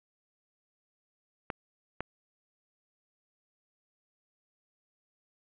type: clicks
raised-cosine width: 0.5 ms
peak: -18 dBFS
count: 2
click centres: 1.502 / 2.006 s
effects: resampled to 8000 Hz + 9-bit